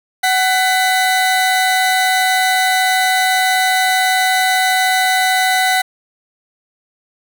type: tone pair together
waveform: 30% pulse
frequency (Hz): 749 / 1999.6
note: F#5 / B6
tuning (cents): +21 / +21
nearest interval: octave + perfect fourth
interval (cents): 1700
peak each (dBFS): -11 / -14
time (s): 0.23-5.82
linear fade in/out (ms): 10
effects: none